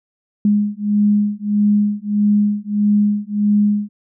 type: beating tone pair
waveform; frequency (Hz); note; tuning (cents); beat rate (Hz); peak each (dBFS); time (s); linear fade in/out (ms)
sine; 206.3 / 207.9; G#3 / G#3; -11 / +2; 1.6; -16; 0.45-3.89; 2
effects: none